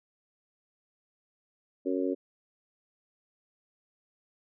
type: harmonic tone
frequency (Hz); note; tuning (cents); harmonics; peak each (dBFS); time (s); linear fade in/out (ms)
92.3; F#2; -4; 3 / 4 / 5 / 6; -30 / -32 / -34 / -36; 1.85-2.15; 20
effects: none